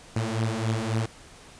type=beating tone pair; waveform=sawtooth; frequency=110 / 113.7 Hz; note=A2 / A#2; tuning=0 / -43 cents; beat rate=3.7 Hz; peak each=-24 dBFS; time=0.16-1.06 s; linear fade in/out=5 ms; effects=pink hiss -49 dBFS RMS until 1.59 s + resampled to 22050 Hz